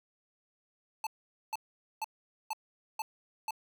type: tone bursts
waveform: square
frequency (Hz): 875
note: A5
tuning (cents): -10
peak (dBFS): -33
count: 6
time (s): 1.04-3.508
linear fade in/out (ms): 2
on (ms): 28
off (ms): 460
effects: none